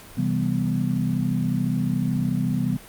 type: chord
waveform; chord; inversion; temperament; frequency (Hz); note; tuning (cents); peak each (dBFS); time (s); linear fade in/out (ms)
sine; C major seventh; none; equal; 130.81 / 164.81 / 196 / 246.9; C3 / E3 / G3 / B3; 0 / 0 / 0 / 0; -26; 0.17-2.77; 10
effects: pink hiss -44 dBFS RMS until 2.88 s + Opus 48 kbps